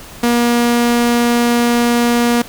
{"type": "tone", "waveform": "sawtooth", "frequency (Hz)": 238.3, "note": "A#3", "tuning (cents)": 38, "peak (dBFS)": -7, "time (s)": [0.23, 2.42], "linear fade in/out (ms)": 5, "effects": ["pink hiss -35 dBFS RMS until 2.48 s"]}